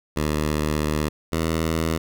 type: tone pair in turn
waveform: 10% pulse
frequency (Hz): 76 / 81.06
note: D#2 / E2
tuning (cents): -40 / -29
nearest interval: minor second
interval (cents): 111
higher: second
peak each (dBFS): -13 / -13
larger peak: neither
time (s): 0.16-1.09 / 1.32-1.98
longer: first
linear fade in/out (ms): 10
effects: none